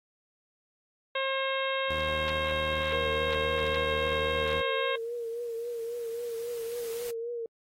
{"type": "harmonic tone", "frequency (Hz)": 536, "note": "C5", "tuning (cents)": 42, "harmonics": [1, 2, 3, 4, 5, 6, 7], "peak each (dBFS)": [-31, -34, -36, -37, -38, -39, -39], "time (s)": [1.15, 4.96], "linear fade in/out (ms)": 5}
{"type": "tone", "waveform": "sawtooth", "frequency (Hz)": 77.78, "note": "D#2", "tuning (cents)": 0, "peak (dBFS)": -32, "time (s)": [1.9, 4.61], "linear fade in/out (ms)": 5}
{"type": "tone with vibrato", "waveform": "sine", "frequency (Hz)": 467.6, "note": "A#4", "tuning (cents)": 5, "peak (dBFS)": -32, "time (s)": [2.92, 7.46], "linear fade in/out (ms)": 2, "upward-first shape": "triangle", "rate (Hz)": 3.7, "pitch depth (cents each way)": 55}
{"type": "noise with exponential growth", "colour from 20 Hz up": "white", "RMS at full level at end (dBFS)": -43, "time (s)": [3.06, 7.11], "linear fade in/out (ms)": 5, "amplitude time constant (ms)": 880}
{"effects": ["AAC 48 kbps"]}